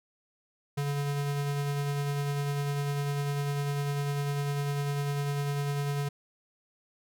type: tone with tremolo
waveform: square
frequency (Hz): 142.8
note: D3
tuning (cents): -48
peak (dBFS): -28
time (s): 0.77-6.09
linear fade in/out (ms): 10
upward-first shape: sine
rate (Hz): 10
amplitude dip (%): 25
effects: none